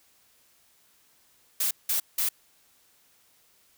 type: noise bursts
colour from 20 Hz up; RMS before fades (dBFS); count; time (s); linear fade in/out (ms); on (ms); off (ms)
blue; -26; 3; 1.6-2.29; 5; 110; 180
effects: white hiss -63 dBFS RMS until 3.77 s